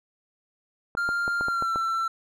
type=clicks; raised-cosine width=1 ms; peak=-18 dBFS; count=7; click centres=0.951 / 1.09 / 1.279 / 1.41 / 1.484 / 1.624 / 1.759 s
type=tone with pitch glide; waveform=triangle; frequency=1396.9 to 1342.3 Hz; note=F6 to E6; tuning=0 to +31 cents; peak=-22 dBFS; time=0.97-2.08 s; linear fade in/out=5 ms; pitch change=-69 cents; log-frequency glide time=1.44-1.73 s
effects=none

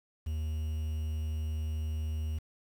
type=tone with quantisation; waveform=triangle; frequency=77.78 Hz; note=D#2; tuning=in tune; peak=-29 dBFS; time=0.26-2.39 s; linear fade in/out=10 ms; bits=9; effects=none

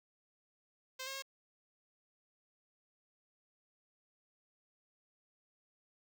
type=tone with pitch steps; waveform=5% pulse; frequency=521 / 539 / 542 Hz; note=C5 / C#5 / C#5; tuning=-7 / -49 / -39 cents; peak=-30 dBFS; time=0.99-1.224 s; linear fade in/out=10 ms; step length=78 ms; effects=none

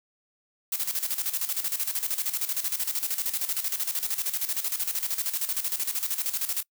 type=noise with tremolo; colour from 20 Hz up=blue; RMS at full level=-27 dBFS; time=0.72-6.63 s; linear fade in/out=5 ms; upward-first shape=square; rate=13 Hz; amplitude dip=70%; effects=noise-tail reverb RT60 0.1 s tail -25 dB re dry

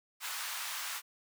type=high-pass noise; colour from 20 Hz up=pink; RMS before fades=-39 dBFS; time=0.2-1.02 s; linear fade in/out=50 ms; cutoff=1000 Hz; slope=24 dB/octave; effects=none

